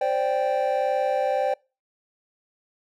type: chord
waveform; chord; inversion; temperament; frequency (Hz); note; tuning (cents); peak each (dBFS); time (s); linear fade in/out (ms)
triangle; C suspended second; none; equal with one note detuned; 523.3 / 585 / 784; C5 / D5 / G5; 0 / -7 / 0; -23; 0.01-1.54; 5
effects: noise-tail reverb RT60 0.3 s tail -26 dB re dry + tanh soft clip ceiling -11 dBFS